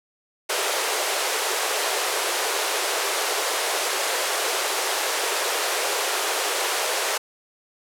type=high-pass noise; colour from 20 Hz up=pink; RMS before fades=-24 dBFS; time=0.49-7.18 s; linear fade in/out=10 ms; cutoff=390 Hz; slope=48 dB/octave; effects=low-pass 12000 Hz 12 dB/octave